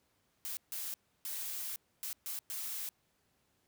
blue noise bursts at uneven times, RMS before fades -40 dBFS, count 6, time 0.45-0.57 / 0.72-0.94 / 1.25-1.76 / 2.03-2.13 / 2.26-2.39 / 2.5-2.89 s, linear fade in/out 0 ms, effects pink hiss -75 dBFS RMS until 3.67 s + high-pass 60 Hz 12 dB/octave

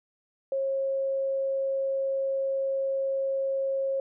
sine tone, 541 Hz, C#5, 42 cents flat, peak -25 dBFS, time 0.52-4 s, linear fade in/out 2 ms, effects none

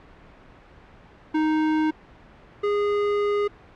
square tone pair in turn, 311.1 / 411.1 Hz, D#4 / G#4, 0 / -18 cents, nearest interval perfect fourth, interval 482 cents, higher second, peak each -20 / -21 dBFS, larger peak first, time 1.34-1.91 / 2.63-3.48 s, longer second, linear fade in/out 10 ms, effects pink hiss -49 dBFS RMS until 3.75 s + low-pass 2000 Hz 12 dB/octave

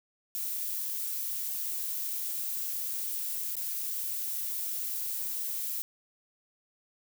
violet noise with dropouts, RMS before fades -34 dBFS, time 0.35-5.82 s, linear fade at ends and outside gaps 0 ms, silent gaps 3.554-3.567 s, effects none

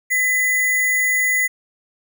sine tone with sample-and-hold, 2005 Hz, B6, 26 cents sharp, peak -15 dBFS, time 0.1-1.48 s, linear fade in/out 20 ms, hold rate 8820 Hz, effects none

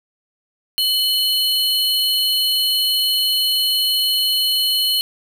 square tone pair together, 2993 / 4233 Hz, F#7 / C8, +19 / +19 cents, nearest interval tritone, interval 600 cents, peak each -19 dBFS, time 0.78-5.01 s, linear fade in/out 0 ms, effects 7-bit

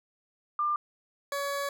sine / 20% pulse tone pair in turn, 1195 / 564 Hz, D6 / C#5, +30 / +30 cents, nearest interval octave + minor second, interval 1300 cents, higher first, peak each -25 dBFS, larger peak neither, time 0.59-0.76 / 1.32-1.69 s, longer second, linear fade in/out 2 ms, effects none

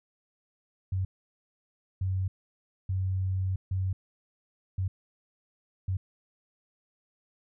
sine tone bursts at uneven times, 94.2 Hz, F#2, 32 cents sharp, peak -26 dBFS, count 6, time 0.92-1.05 / 2.01-2.28 / 2.89-3.56 / 3.71-3.93 / 4.78-4.88 / 5.88-5.97 s, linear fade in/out 5 ms, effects none

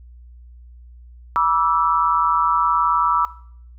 sine tone cluster, 970 / 1162 / 1321 Hz, B5 / D6 / E6, -31 / -19 / +3 cents, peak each -19 dBFS, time 1.36-3.25 s, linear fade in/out 0 ms, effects noise-tail reverb RT60 0.6 s tail -19 dB re dry + added 60 Hz sine -40 dBFS peak until 3.78 s

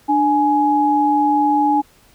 sine tone pair together, 295.9 / 837 Hz, D4 / G#5, +13 / +13 cents, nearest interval octave + tritone, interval 1800 cents, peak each -17 / -14 dBFS, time 0.08-1.82 s, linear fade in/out 20 ms, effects pink hiss -52 dBFS RMS until 2.14 s

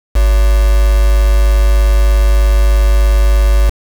sine tone with quantisation, 51.6 Hz, G#1, 10 cents flat, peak -6 dBFS, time 0.15-3.7 s, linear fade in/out 10 ms, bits 3, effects none

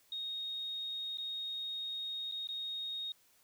sine tone with dropouts, 3729 Hz, A#7, in tune, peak -37 dBFS, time 0.12-3.12 s, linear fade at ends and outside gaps 2 ms, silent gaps 1.173-1.183 / 2.314-2.321 / 2.472-2.488 s, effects white hiss -68 dBFS RMS until 3.43 s

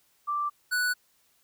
sine / square tone pair in turn, 1174.7 / 1480 Hz, D6 / F#6, 0 / 0 cents, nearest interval major third, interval 400 cents, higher second, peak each -26 / -25 dBFS, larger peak second, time 0.27-0.5 / 0.71-0.94 s, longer neither, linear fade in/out 20 ms, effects white hiss -67 dBFS RMS until 1.43 s

